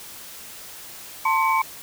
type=tone cluster; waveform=sine; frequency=894 / 1053 / 2269 Hz; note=A5 / C6 / C#7; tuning=+27 / +11 / +40 cents; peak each=-22 / -20 / -25 dBFS; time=1.25-1.62 s; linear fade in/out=5 ms; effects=white hiss -40 dBFS RMS until 1.82 s